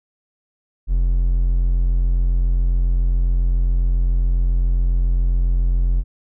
triangle tone, 43.65 Hz, F1, in tune, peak -12 dBFS, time 0.87-6.04 s, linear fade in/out 50 ms, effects none

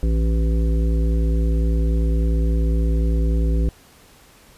harmonic tone with a mistuned harmonic, 55 Hz, A1, in tune, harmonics 1 / 3 / 5 / 7 / 9, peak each -16 / -26 / -30 / -33 / -35 dBFS, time 0.03-3.69 s, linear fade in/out 0 ms, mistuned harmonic 1, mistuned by +110 cents, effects pink hiss -50 dBFS RMS until 4.57 s + resampled to 32000 Hz

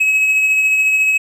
triangle tone with tremolo, 2562 Hz, E7, 50 cents flat, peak -8 dBFS, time 0-1.18 s, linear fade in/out 10 ms, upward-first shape triangle, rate 14 Hz, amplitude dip 35%, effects none

